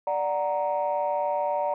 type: chord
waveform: sine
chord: D augmented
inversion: none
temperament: equal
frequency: 587.3 / 740 / 932.3 Hz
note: D5 / F#5 / A#5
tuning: 0 / 0 / 0 cents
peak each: -26 / -29 / -27 dBFS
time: 0.07-1.74 s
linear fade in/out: 2 ms
effects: tanh soft clip ceiling -17 dBFS